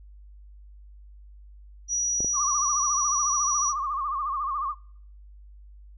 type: tone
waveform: sine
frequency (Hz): 5820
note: F#8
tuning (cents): -29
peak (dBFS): -23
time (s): 1.88-3.74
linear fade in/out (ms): 50
type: clicks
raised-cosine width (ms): 2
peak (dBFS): -21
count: 2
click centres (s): 2.205 / 2.246
type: tone with vibrato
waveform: sine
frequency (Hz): 1142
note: D6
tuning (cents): -49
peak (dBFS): -26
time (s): 2.33-4.75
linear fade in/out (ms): 50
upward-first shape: sine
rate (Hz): 14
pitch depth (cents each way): 120
effects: noise-tail reverb RT60 0.6 s tail -24 dB re dry + added 50 Hz sine -45 dBFS peak until 5.97 s